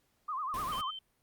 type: tone with vibrato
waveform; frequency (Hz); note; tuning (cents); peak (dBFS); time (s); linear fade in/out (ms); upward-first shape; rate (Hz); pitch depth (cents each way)
sine; 1136; C#6; +42; -33; 0.28-0.91; 10; sine; 10; 180
type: noise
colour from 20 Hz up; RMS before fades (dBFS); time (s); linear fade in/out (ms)
pink; -43; 0.54-0.81; 0
type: tone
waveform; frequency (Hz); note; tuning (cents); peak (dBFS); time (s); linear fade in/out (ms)
sine; 3100; G7; -20; -40; 0.72-0.99; 5
effects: pink hiss -74 dBFS RMS until 1.22 s + Opus 48 kbps